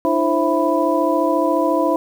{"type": "tone cluster", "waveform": "sine", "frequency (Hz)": [302.5, 336.7, 529, 664, 991], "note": ["D#4", "E4", "C5", "E5", "B5"], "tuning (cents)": [-49, 37, 19, 12, 6], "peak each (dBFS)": -21, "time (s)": [0.05, 1.96], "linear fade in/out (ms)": 0, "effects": ["7-bit"]}